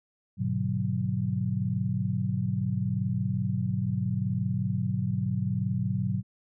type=chord; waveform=sine; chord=G# half-diminished seventh; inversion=none; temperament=just; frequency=103.83 / 124.59 / 149.51 / 186.89 Hz; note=G#2 / B2 / D3 / F#3; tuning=0 / +16 / +31 / +18 cents; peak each=-31 / -30 / -35 / -30 dBFS; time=0.37-6.23 s; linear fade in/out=50 ms; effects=none